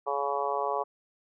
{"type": "harmonic tone", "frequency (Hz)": 140.9, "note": "C#3", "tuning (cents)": 29, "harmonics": [3, 4, 5, 6, 7, 8], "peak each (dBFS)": [-34, -34, -34, -34, -34, -34], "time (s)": [0.06, 0.84], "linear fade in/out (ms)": 20, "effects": []}